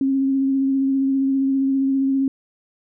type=tone with vibrato; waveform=sine; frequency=270 Hz; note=C#4; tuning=45 cents flat; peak=-16 dBFS; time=0.01-2.28 s; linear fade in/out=2 ms; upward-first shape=triangle; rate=15 Hz; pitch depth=21 cents each way; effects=none